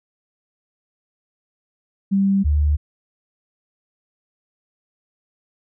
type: tone pair in turn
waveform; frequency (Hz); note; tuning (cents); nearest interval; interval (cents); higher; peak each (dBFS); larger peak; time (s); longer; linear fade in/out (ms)
sine; 196 / 74.06; G3 / D2; 0 / +15; octave + perfect fourth; 1685; first; -14; neither; 2.11-2.44 / 2.44-2.77; neither; 20
effects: none